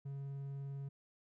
triangle tone with vibrato, 138.59 Hz, C#3, in tune, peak -39 dBFS, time 0.05-0.89 s, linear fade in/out 10 ms, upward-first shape square, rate 20 Hz, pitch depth 10 cents each way, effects none

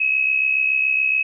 sine tone with amplitude modulation, 2563 Hz, E7, 49 cents flat, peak -13 dBFS, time 0-1.23 s, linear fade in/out 10 ms, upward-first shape sine, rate 67.1 Hz, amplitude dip 65%, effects none

